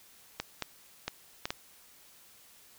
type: clicks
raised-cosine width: 0.2 ms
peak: -15 dBFS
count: 5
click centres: 0.4 / 0.623 / 1.08 / 1.455 / 1.505 s
effects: white hiss -58 dBFS RMS until 2.78 s